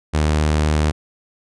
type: tone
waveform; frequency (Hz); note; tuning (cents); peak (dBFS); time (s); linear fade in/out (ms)
sawtooth; 76.3; D#2; -33; -11; 0.13-0.92; 20
effects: resampled to 22050 Hz